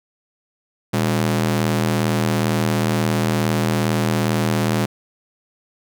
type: ring-modulated tone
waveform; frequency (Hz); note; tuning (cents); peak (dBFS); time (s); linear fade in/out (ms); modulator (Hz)
sawtooth; 159.5; D#3; +43; -10; 0.93-4.86; 10; 41.1
effects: none